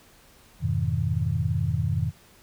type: chord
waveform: sine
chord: F half-diminished seventh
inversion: none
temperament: just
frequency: 87.31 / 104.77 / 125.72 / 157.15 Hz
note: F2 / Ab2 / Cb3 / Eb3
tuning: 0 / +16 / +31 / +18 cents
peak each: -28 dBFS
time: 0.6-2.12 s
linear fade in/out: 50 ms
effects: pink hiss -55 dBFS RMS until 2.42 s